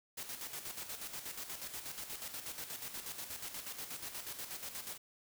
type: noise with tremolo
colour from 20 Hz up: white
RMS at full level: -43 dBFS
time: 0.17-4.98 s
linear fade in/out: 10 ms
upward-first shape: square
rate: 8.3 Hz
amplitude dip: 55%
effects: none